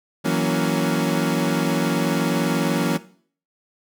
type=chord; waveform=30% pulse; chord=F# dominant seventh; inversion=third; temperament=equal with one note detuned; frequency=164.81 / 185 / 233.1 / 279.1 Hz; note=E3 / F#3 / A#3 / C#4; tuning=0 / 0 / 0 / +12 cents; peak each=-22 dBFS; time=0.24-2.98 s; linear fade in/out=20 ms; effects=noise-tail reverb RT60 0.5 s tail -17 dB re dry